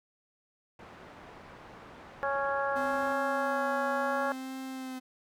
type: low-pass noise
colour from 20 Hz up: white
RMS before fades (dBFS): -50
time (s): 0.79-3.13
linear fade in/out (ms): 2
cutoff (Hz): 1200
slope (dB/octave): 12
type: harmonic tone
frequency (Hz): 277.2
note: C#4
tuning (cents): 0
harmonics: 2 / 3 / 4 / 5 / 6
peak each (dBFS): -32 / -34 / -35 / -36 / -37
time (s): 2.23-4.32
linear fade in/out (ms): 0
type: tone with vibrato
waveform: 45% pulse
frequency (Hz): 257.7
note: C4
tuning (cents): -26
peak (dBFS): -37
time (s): 2.75-5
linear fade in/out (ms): 20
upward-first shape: sine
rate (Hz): 0.68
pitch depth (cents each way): 39
effects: none